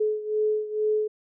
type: beating tone pair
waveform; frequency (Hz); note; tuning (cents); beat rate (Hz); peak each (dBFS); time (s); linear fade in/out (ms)
sine; 427.1 / 429.3; G#4 / A4; +48 / -43; 2.2; -24 / -28; 0-1.08; 10
effects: none